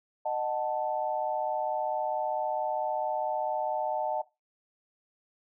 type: chord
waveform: sine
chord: D# diminished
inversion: none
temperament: equal with one note detuned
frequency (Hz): 615.5 / 740 / 880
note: D#5 / F#5 / A5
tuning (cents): -19 / 0 / 0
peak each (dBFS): -32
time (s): 0.25-4.22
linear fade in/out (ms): 10
effects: noise-tail reverb RT60 0.2 s tail -17 dB re dry